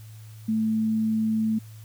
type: tone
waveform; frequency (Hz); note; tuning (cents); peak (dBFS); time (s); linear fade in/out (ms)
sine; 220; A3; 0; -21; 0.48-1.59; 10
effects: added 109 Hz sine -41 dBFS peak until 1.84 s + white hiss -55 dBFS RMS until 1.84 s